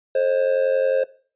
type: tone with amplitude modulation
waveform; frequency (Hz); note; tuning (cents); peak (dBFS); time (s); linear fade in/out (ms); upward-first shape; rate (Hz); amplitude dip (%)
triangle; 531; C5; +25; -11; 0.15-1.04; 5; sine; 91.2; 80
effects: noise-tail reverb RT60 0.4 s tail -19 dB re dry + resampled to 8000 Hz